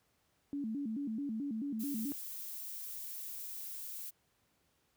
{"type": "tone with vibrato", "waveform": "sine", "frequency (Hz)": 250.3, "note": "B3", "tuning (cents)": 23, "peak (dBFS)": -35, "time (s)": [0.53, 2.12], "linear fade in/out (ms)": 0, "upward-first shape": "square", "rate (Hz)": 4.6, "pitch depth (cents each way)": 220}
{"type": "noise", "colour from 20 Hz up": "violet", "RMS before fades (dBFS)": -44, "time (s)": [1.79, 4.11], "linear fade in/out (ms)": 20}
{"effects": ["pink hiss -75 dBFS RMS until 4.96 s", "high-pass 60 Hz 12 dB/octave"]}